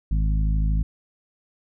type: harmonic tone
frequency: 52.7 Hz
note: G#1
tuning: 26 cents sharp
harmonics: 1 / 2 / 3 / 4 / 5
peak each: -19 / -31 / -28 / -37 / -40 dBFS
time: 0.11-0.83 s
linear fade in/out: 5 ms
effects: none